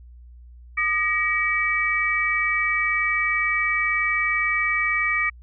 sine tone cluster, 1222 / 1899 / 2291 Hz, D#6 / A#6 / D7, -32 / +32 / -44 cents, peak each -27 / -24 / -22 dBFS, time 0.77-5.3 s, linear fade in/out 10 ms, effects added 60 Hz sine -42 dBFS peak until 5.42 s

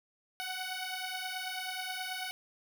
10% pulse beating tone pair, 740 / 749.3 Hz, F#5 / F#5, 0 / +22 cents, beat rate 9.3 Hz, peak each -31 dBFS, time 0.4-2.31 s, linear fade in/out 0 ms, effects none

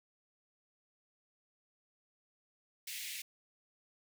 pink high-pass noise, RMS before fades -43 dBFS, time 2.87-3.22 s, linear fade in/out 5 ms, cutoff 2000 Hz, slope 48 dB/octave, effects none

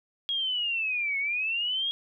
sine linear two-way sweep, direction down then up, 3300 to 2182 to 3300 Hz, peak -26 dBFS, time 0.29-1.91 s, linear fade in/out 0 ms, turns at 1.18 s, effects none

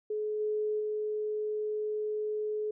sine tone with level steps, 425.6 Hz, G#4, 42 cents sharp, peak -30 / -28 / -30 dBFS, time 0.1-2.71 s, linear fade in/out 5 ms, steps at 0.39 / 0.79 s, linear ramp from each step 20 ms, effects none

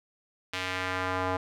square tone with band-pass filter sweep, 92.5 Hz, F#2, in tune, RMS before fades -31 dBFS, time 0.53-1.37 s, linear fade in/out 5 ms, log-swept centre 2800 to 890 Hz, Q 1.2, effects none

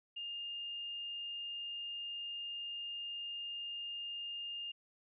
sine tone, 2819 Hz, F7, 16 cents sharp, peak -40 dBFS, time 0.16-4.72 s, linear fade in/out 10 ms, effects none

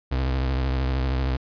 35% pulse tone with vibrato, 65.41 Hz, C2, in tune, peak -20 dBFS, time 0.11-1.37 s, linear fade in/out 10 ms, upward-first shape sine, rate 13 Hz, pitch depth 69 cents each way, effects resampled to 11025 Hz

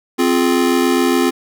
square chord, F minor, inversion second, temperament just, 261.9 / 349.2 / 419.1 Hz, C4 / F4 / Ab4, +2 / 0 / +16 cents, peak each -16 / -17 / -21 dBFS, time 0.18-1.31 s, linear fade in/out 20 ms, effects none

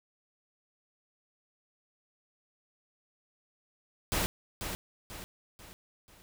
pink noise with echo, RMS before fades -30 dBFS, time 4.12-4.26 s, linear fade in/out 0 ms, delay 490 ms, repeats 4, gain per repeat -7 dB, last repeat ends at 6.22 s, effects none

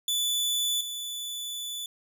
sawtooth tone pair in turn, 3476 / 3476 Hz, A7 / A7, -22 / -22 cents, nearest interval unison, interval 0 cents, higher neither, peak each -22 / -30 dBFS, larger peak first, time 0.08-0.81 / 0.81-1.86 s, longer second, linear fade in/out 2 ms, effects none

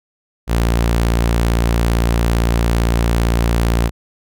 sawtooth tone, 57.7 Hz, A#1, 17 cents flat, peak -9 dBFS, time 0.47-3.91 s, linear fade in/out 50 ms, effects none

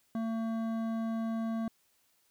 triangle tone with hard clipping, 225 Hz, A3, 39 cents sharp, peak -33 dBFS, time 0.15-1.68 s, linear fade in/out 2 ms, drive 15 dB, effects white hiss -71 dBFS RMS until 2.3 s

